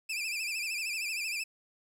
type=tone with vibrato; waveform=sawtooth; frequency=2498 Hz; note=D#7; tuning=6 cents sharp; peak=-29 dBFS; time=0.09-1.44 s; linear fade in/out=10 ms; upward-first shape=sine; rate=13 Hz; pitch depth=110 cents each way; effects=low-pass 12000 Hz 12 dB/octave + 10-bit